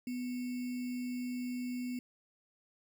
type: tone with sample-and-hold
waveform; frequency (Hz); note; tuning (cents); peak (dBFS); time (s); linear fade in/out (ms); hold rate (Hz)
sine; 248.2; B3; +9; -35; 0.07-1.99; 2; 2450
effects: none